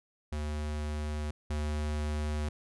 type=tone pair in turn; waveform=square; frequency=75.2 / 75.2 Hz; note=D2 / D2; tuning=+42 / +42 cents; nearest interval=unison; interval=0 cents; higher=neither; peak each=-33 / -31 dBFS; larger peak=second; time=0.32-1.31 / 1.5-2.49 s; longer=neither; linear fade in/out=5 ms; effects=resampled to 24000 Hz